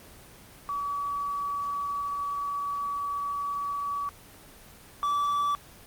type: tone pair in turn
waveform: sine / triangle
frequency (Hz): 1141 / 1155.6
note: C#6 / D6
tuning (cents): +50 / -28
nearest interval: unison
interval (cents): 22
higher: second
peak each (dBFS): -28 / -22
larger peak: second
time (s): 0.69-4.09 / 5.03-5.55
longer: first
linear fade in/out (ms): 0
effects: pink hiss -50 dBFS RMS until 5.86 s + Opus 24 kbps